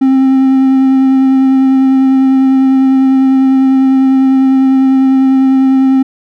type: tone with vibrato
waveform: triangle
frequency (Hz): 265.3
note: C4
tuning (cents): +24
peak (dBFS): -3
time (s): 0.01-6.03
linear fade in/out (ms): 10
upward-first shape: sine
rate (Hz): 10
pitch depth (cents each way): 12
effects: none